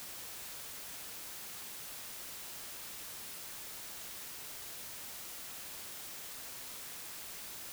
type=silence; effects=white hiss -46 dBFS RMS until 7.72 s